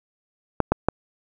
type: clicks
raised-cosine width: 1 ms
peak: -3 dBFS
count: 3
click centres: 0.603 / 0.72 / 0.886 s
effects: none